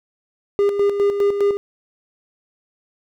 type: tone with tremolo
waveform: triangle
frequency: 404 Hz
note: G#4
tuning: 48 cents flat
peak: -11 dBFS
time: 0.59-1.57 s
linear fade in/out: 0 ms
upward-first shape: square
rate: 4.9 Hz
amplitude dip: 55%
effects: none